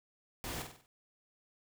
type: noise with echo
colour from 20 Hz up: pink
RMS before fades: -41 dBFS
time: 0.44-0.62 s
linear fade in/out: 0 ms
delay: 48 ms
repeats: 5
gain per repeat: -6 dB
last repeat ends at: 0.86 s
effects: none